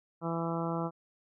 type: harmonic tone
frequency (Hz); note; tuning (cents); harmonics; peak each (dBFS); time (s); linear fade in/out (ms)
166.7; E3; +20; 1 / 2 / 3 / 4 / 5 / 6 / 7 / 8; -34 / -37 / -39 / -40 / -41 / -42 / -42 / -43; 0.21-0.91; 50
effects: none